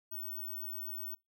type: tone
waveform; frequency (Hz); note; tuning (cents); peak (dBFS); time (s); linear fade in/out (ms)
sine; 15804; B9; 0; -38; 0.11-1.15; 10
effects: noise-tail reverb RT60 0.2 s tail -25 dB re dry